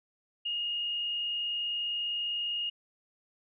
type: tone with frequency modulation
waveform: sine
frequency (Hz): 2855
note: F7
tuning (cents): +37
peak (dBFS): -30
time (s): 0.45-2.7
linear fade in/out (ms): 10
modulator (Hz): 40.1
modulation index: 1
effects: none